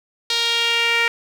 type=tone with band-pass filter sweep; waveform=sawtooth; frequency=466.2 Hz; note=A#4; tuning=in tune; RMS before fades=-19 dBFS; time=0.3-1.08 s; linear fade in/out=2 ms; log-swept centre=4000 to 2200 Hz; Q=3; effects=7-bit